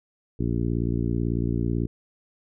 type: harmonic tone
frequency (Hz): 58.1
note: A#1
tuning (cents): -5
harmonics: 1 / 2 / 3 / 4 / 5 / 6 / 7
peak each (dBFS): -29 / -27 / -30 / -31 / -31 / -33 / -37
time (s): 0.39-1.87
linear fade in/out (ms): 10
effects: none